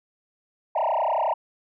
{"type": "tone with frequency modulation", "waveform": "sine", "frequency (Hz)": 784, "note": "G5", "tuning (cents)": 0, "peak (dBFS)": -19, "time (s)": [0.75, 1.34], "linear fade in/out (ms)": 10, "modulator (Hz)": 31, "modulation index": 5.9, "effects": ["tanh soft clip ceiling -18 dBFS"]}